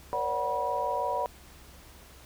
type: tone cluster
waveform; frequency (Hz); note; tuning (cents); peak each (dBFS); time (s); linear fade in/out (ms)
sine; 471 / 534 / 580 / 745 / 971; A#4 / C5 / D5 / F#5 / B5; +18 / +35 / -22 / +12 / -30; -37 / -38 / -33 / -34 / -30; 0.13-1.26; 0
effects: added 66 Hz sine -54 dBFS peak until 2.25 s + pink hiss -53 dBFS RMS until 2.25 s

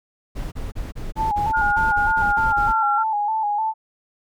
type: noise bursts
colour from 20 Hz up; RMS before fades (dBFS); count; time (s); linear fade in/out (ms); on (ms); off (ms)
brown; -28; 12; 0.35-2.731; 20; 170; 31
type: tone with vibrato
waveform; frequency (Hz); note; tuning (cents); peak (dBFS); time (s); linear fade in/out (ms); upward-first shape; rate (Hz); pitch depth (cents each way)
sine; 853; G#5; +46; -19; 1.16-3.74; 50; square; 3.3; 54
type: tone with pitch glide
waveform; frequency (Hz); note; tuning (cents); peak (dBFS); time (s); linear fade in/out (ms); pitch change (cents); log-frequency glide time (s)
sine; 1427 to 1367.3; F6 to F6; +37 to -37; -19; 1.53-3.04; 20; -74; 2.16-2.81
effects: none

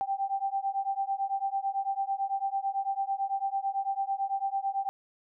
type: beating tone pair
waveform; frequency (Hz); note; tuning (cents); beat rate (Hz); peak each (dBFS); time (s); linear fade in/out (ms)
sine; 780 / 789; G5 / G5; -9 / +11; 9; -31 / -31; 0.01-4.89; 0
effects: none

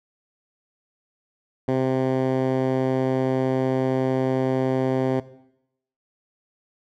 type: tone with band-pass filter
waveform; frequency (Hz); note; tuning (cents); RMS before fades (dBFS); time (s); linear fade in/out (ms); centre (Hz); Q
10% pulse; 130.81; C3; 0; -22; 1.68-5.2; 5; 280; 0.6
effects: noise-tail reverb RT60 0.8 s tail -17 dB re dry

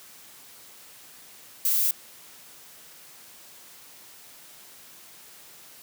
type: noise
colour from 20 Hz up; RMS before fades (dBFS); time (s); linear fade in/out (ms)
violet; -23; 1.65-1.91; 2
effects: white hiss -49 dBFS RMS until 5.82 s + high-pass 100 Hz 12 dB/octave

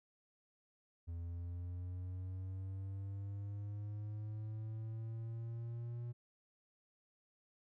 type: linear sweep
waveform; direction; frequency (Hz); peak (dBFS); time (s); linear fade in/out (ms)
triangle; up; 84.1 to 120; -39; 1.07-6.13; 20
effects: none

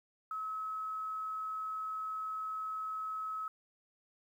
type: tone with quantisation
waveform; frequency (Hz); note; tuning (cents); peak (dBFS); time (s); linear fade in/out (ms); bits
sine; 1287; E6; -42; -36; 0.31-3.48; 2; 11
effects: none

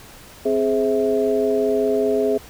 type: harmonic tone with a mistuned harmonic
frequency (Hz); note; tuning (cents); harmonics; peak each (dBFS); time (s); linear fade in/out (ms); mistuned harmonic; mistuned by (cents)
130.81; C3; 0; 2 / 3 / 4 / 5; -24 / -18 / -27 / -24; 0.45-2.38; 10; 3; +110
effects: pink hiss -43 dBFS RMS until 2.49 s

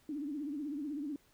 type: tone with vibrato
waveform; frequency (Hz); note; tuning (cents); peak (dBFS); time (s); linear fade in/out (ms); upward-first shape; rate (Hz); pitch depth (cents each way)
sine; 291.2; D4; -15; -36; 0.09-1.16; 2; triangle; 16; 150
effects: pink hiss -68 dBFS RMS until 1.33 s

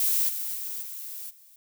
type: noise with level steps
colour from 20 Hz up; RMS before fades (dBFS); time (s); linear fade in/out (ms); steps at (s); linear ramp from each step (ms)
violet; -24 / -32 / -34 / -38 / -54; 0-1.56; 2; 0.28 / 0.54 / 0.81 / 1.29; 20
effects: none

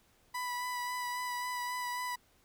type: tone with vibrato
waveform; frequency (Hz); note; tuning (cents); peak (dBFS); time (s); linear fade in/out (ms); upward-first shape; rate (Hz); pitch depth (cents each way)
30% pulse; 987.8; B5; 0; -32; 0.34-2.16; 10; sine; 3.7; 16
effects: pink hiss -68 dBFS RMS until 2.44 s

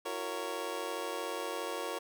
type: chord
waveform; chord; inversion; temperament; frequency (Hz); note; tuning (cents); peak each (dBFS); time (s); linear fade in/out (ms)
25% pulse; F# dominant seventh; third; just; 333 / 370 / 462.5 / 555; E4 / F#4 / A#4 / C#5; +18 / 0 / -14 / +2; -40 / -39 / -36 / -37; 0.05-1.99; 10
effects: none

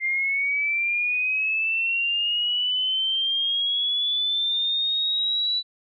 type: linear sweep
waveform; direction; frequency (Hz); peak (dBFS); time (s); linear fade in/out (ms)
sine; up; 2093 to 3961; -21; 0-5.63; 50
effects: none

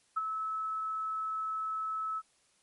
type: tone with ADSR envelope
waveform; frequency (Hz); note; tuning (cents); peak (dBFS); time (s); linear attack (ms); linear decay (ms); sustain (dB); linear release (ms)
sine; 1300; E6; -24; -26; 0.16-2.22; 15; 23; -6; 44
effects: white hiss -69 dBFS RMS until 2.62 s + MP3 48 kbps

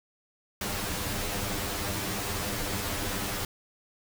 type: noise with comb filter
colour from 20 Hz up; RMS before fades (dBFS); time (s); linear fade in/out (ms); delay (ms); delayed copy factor
pink; -32; 0.61-3.45; 2; 10; +0.8
effects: none

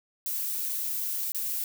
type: noise with dropouts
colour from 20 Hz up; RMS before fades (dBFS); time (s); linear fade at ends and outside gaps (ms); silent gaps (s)
violet; -31; 0.26-1.64; 1; 1.32-1.346
effects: none

